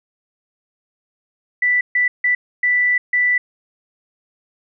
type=tone bursts at uneven times; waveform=sine; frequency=1975.5 Hz; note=B6; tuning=in tune; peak=-13 dBFS; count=5; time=1.62-1.81 / 1.95-2.08 / 2.24-2.35 / 2.63-2.98 / 3.13-3.38 s; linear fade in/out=5 ms; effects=none